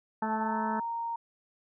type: harmonic tone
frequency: 218.3 Hz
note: A3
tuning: 13 cents flat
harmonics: 1 / 2 / 3 / 4 / 5 / 6 / 7 / 8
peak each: -33 / -41 / -41 / -38 / -44 / -40 / -43 / -46 dBFS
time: 0.22-0.8 s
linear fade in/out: 5 ms
type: tone with pitch glide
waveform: sine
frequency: 882 to 928 Hz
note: A5 to A#5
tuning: +4 to -8 cents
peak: -31 dBFS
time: 0.22-1.16 s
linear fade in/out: 5 ms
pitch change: +88 cents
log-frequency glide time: 0.38-0.59 s
effects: none